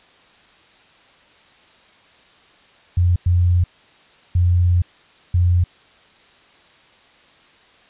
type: tone bursts at uneven times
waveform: sine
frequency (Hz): 88.3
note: F2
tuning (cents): +20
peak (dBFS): -12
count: 4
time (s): 2.97-3.16 / 3.26-3.64 / 4.35-4.82 / 5.34-5.64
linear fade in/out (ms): 5
effects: white hiss -51 dBFS RMS until 7.89 s + resampled to 8000 Hz